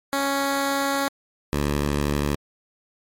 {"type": "tone pair in turn", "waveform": "10% pulse", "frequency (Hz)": [277.2, 72.49], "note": ["C#4", "D2"], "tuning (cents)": [0, -22], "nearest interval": "octave + major seventh", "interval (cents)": 2322, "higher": "first", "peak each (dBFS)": -13, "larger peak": "neither", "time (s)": [[0.13, 1.08], [1.53, 2.35]], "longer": "first", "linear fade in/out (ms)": 0, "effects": ["MP3 64 kbps"]}